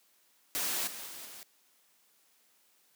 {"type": "noise with level steps", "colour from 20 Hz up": "white", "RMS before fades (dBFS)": [-33, -43, -45, -48], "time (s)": [0.55, 1.43], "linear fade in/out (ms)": 0, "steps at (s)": [0.87, 1.06, 1.25], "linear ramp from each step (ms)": 5, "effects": ["white hiss -68 dBFS RMS until 2.95 s", "high-pass 200 Hz 12 dB/octave"]}